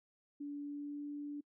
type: tone with pitch glide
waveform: sine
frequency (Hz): 288.3 to 290.8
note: D4 to D4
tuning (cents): -32 to -17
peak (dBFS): -40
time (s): 0.4-1.41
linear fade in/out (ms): 10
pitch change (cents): +15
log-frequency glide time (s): 0.62-1.04
effects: noise-tail reverb RT60 0.1 s tail -26 dB re dry